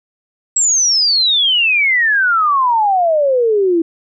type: exponential sweep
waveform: sine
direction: down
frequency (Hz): 7770 to 323.5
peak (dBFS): -10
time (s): 0.56-3.82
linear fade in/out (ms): 5
effects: none